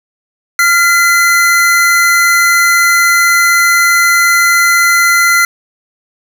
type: tone pair together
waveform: square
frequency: 1391.5 / 2027 Hz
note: F6 / B6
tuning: -7 / +45 cents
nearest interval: perfect fifth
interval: 652 cents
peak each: -10 dBFS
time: 0.59-5.45 s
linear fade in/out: 2 ms
effects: 7-bit